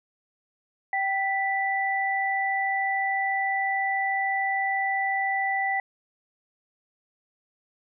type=tone pair together; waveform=sine; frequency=778.3 / 1975.5 Hz; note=G5 / B6; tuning=-13 / 0 cents; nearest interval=octave + major third; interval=1613 cents; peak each=-26 dBFS; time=0.93-5.8 s; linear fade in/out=2 ms; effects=none